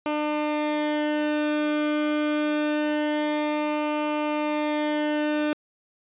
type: tone with flanger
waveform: sawtooth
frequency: 300.4 Hz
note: D4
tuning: 39 cents sharp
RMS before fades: -25 dBFS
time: 0.06-5.53 s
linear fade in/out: 0 ms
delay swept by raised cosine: 0.57 to 1.08 ms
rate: 0.25 Hz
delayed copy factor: -0.6
effects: resampled to 8000 Hz